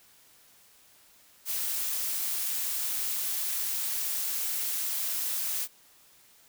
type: noise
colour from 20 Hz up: blue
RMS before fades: -31 dBFS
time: 1.45-5.68 s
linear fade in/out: 50 ms
effects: white hiss -59 dBFS RMS until 6.48 s